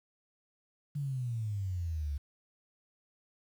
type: exponential sweep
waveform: sine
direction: down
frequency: 147.8 to 69.3 Hz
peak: -32 dBFS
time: 0.95-2.18 s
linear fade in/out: 10 ms
effects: 10-bit